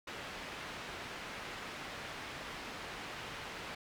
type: low-pass noise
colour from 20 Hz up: white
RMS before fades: -45 dBFS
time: 0.07-3.75 s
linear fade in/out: 5 ms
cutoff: 2500 Hz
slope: 12 dB/octave
effects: none